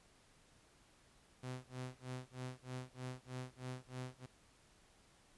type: tone with tremolo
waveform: sawtooth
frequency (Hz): 127.5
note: C3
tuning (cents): -44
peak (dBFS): -38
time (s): 1.43-4.26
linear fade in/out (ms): 5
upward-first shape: sine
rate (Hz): 3.2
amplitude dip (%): 100
effects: pink hiss -68 dBFS RMS until 5.37 s + resampled to 24000 Hz